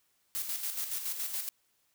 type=noise with tremolo; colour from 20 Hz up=blue; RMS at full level=-34 dBFS; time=0.35-1.49 s; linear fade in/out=0 ms; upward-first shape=square; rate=7.1 Hz; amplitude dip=50%; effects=white hiss -73 dBFS RMS until 1.94 s